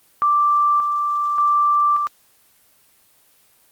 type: tone with tremolo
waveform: sine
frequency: 1174.7 Hz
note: D6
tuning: in tune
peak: -13 dBFS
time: 0.22-2.07 s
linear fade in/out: 0 ms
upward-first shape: square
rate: 0.86 Hz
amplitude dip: 40%
effects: white hiss -56 dBFS RMS until 3.71 s + Opus 24 kbps